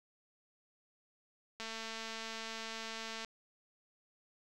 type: click train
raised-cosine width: 0.2 ms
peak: -26 dBFS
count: 370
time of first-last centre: 1.6-3.247 s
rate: 224 Hz
effects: none